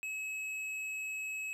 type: tone with hard clipping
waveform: triangle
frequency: 2572 Hz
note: E7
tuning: 43 cents flat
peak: -38 dBFS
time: 0.03-1.53 s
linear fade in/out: 0 ms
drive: 11 dB
effects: none